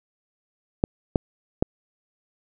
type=clicks; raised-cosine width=2 ms; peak=-5 dBFS; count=3; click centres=0.839 / 1.158 / 1.625 s; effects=none